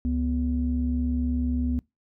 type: tone pair together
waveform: sine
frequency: 70.23 / 246.9 Hz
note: C#2 / B3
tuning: +23 / 0 cents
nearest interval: octave + minor seventh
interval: 2177 cents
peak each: -25 dBFS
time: 0.05-1.79 s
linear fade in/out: 0 ms
effects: noise-tail reverb RT60 0.2 s tail -24 dB re dry + tanh soft clip ceiling -15 dBFS